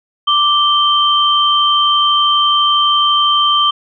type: tone pair together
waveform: sine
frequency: 1174.7 / 3127 Hz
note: D6 / G7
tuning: 0 / -5 cents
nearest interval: octave + perfect fourth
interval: 1695 cents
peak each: -12 dBFS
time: 0.27-3.71 s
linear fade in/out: 10 ms
effects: none